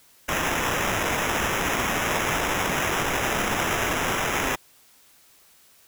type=noise with sample-and-hold; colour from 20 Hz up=blue; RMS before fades=-25 dBFS; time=0.28-4.56 s; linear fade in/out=10 ms; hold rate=4410 Hz; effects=white hiss -56 dBFS RMS until 5.87 s